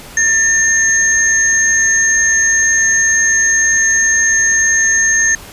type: tone pair together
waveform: sine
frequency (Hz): 1799 / 6411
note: A6 / G8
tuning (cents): +38 / +38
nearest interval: octave + minor seventh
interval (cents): 2200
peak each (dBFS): -12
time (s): 0.17-5.35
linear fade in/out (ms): 2
effects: pink hiss -34 dBFS RMS until 5.52 s + resampled to 32000 Hz